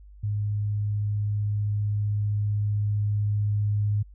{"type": "tone with level ramp", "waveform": "sine", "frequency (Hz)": 103.83, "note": "G#2", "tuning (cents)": 0, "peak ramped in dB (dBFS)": [-24, -21], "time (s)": [0.23, 4.03], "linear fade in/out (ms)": 10, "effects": ["added 50 Hz sine -45 dBFS peak until 4.14 s"]}